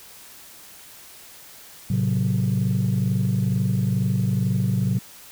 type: chord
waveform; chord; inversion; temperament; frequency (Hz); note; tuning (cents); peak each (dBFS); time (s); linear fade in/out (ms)
sine; F# diminished; first; just; 111 / 133.2 / 185; A2 / C3 / F#3; +16 / +31 / 0; -22; 1.9-4.99; 5
effects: tanh soft clip ceiling -14 dBFS + white hiss -45 dBFS RMS until 5.31 s